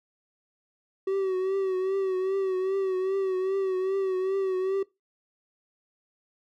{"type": "tone with vibrato", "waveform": "triangle", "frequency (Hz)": 380.5, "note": "F#4", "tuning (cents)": 48, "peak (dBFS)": -22, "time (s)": [1.07, 4.83], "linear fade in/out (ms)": 5, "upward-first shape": "triangle", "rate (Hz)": 2.5, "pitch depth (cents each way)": 58, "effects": ["noise-tail reverb RT60 0.2 s tail -20 dB re dry"]}